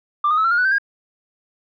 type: tone with pitch steps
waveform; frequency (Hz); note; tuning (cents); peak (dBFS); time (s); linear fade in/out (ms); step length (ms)
sine; 1184 / 1238.6 / 1295.6 / 1355.4 / 1417.8 / 1483.2 / 1551.5 / 1623; D6 / D#6 / E6 / E6 / F6 / F#6 / G6 / G#6; +14 / -8 / -30 / +48 / +26 / +4 / -18 / -40; -13; 0.24-0.784; 5; 68
effects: tanh soft clip ceiling -11 dBFS